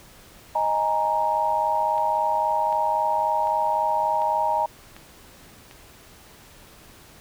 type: chord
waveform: sine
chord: D# suspended fourth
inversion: none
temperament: just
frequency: 622.3 / 829.7 / 933.4 Hz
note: D#5 / G#5 / A#5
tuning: 0 / -2 / +2 cents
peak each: -27 / -25 / -22 dBFS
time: 0.55-4.66 s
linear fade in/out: 5 ms
type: click train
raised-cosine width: 0.3 ms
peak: -27 dBFS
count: 6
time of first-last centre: 1.98-5.711 s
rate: 1.34 Hz
effects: pink hiss -49 dBFS RMS until 7.2 s